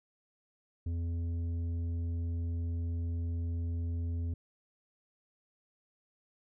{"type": "tone with tanh clipping", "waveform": "triangle", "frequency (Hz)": 84.6, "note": "E2", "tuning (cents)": 45, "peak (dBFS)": -33, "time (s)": [0.86, 4.34], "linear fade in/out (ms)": 5, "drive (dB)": 12, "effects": []}